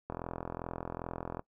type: click train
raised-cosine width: 1 ms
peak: -23 dBFS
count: 56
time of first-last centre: 0.1-1.394 s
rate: 42.5 Hz
effects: noise-tail reverb RT60 0.1 s tail -20 dB re dry